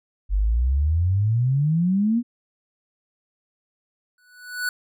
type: exponential sweep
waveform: sine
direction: up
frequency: 46.25 to 245.3 Hz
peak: -17 dBFS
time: 0.29-2.23 s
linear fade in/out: 50 ms
type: tone with exponential growth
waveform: square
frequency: 1480 Hz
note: F#6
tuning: in tune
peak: -21 dBFS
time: 4.18-4.69 s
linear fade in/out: 2 ms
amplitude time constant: 110 ms
effects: none